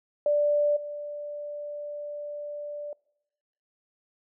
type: tone with level steps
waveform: sine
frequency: 587.3 Hz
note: D5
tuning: in tune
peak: -20 / -33 dBFS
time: 0.26-2.93 s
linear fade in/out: 2 ms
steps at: 0.76 s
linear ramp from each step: 10 ms
effects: noise-tail reverb RT60 0.9 s tail -25 dB re dry